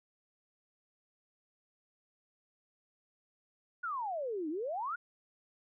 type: exponential two-way sweep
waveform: sine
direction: down then up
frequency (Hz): 1480 to 293.7 to 1480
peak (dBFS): -34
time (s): 3.83-4.96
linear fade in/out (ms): 10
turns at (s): 4.49
effects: none